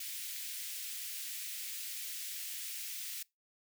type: high-pass noise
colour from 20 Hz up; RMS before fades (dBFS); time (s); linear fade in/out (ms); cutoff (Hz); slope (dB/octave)
white; -42; 0-3.23; 5; 2000; 24
effects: noise-tail reverb RT60 0.2 s tail -23 dB re dry